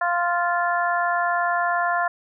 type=harmonic tone; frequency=348.5 Hz; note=F4; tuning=4 cents flat; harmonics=2 / 3 / 4 / 5; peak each=-23 / -25 / -26 / -27 dBFS; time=0.01-2.08 s; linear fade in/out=5 ms; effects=none